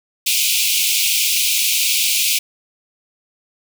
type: high-pass noise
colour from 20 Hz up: pink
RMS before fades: -17 dBFS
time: 0.26-2.39 s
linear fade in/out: 10 ms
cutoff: 2300 Hz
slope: 96 dB/octave
effects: none